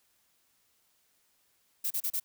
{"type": "noise bursts", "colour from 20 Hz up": "violet", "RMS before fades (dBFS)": -31, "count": 4, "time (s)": [1.84, 2.2], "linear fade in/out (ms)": 10, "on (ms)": 66, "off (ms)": 32, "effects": ["white hiss -71 dBFS RMS until 2.24 s"]}